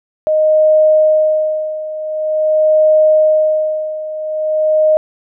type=tone with tremolo; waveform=sine; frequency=620 Hz; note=D#5; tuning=6 cents flat; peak=-6 dBFS; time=0.27-4.97 s; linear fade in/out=0 ms; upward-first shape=sine; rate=0.46 Hz; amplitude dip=80%; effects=none